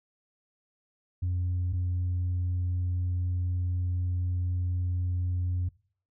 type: tone pair in turn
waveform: sine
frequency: 89.6 / 89.6 Hz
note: F2 / F2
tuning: +45 / +45 cents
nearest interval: unison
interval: 0 cents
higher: neither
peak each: -24 dBFS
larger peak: neither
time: 1.22-1.73 / 1.73-5.69 s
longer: second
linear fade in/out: 10 ms
effects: noise-tail reverb RT60 0.5 s tail -23 dB re dry + tanh soft clip ceiling -24 dBFS